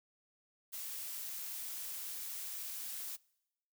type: noise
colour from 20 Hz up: blue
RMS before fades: -43 dBFS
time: 0.72-3.17 s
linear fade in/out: 20 ms
effects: noise-tail reverb RT60 0.9 s tail -25 dB re dry